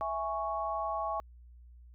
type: chord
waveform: sine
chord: C# minor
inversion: first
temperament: equal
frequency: 659.3 / 830.6 / 1108.7 Hz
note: E5 / G#5 / C#6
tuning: 0 / 0 / 0 cents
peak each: -36 / -36 / -35 dBFS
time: 0.01-1.2 s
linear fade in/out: 0 ms
effects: added 60 Hz sine -51 dBFS peak until 1.94 s